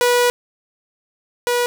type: tone pair in turn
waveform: sawtooth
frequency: 487.6 / 485.4 Hz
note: B4 / B4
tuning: -22 / -30 cents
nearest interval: unison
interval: 8 cents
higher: first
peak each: -9 / -12 dBFS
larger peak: first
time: 0.01-0.3 / 1.47-1.66 s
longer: first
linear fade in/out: 0 ms
effects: none